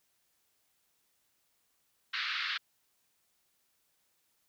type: band-pass noise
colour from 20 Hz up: pink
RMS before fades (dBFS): -35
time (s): 2.13-2.58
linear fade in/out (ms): 10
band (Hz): 1300 to 4500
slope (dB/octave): 48
effects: white hiss -75 dBFS RMS until 4.48 s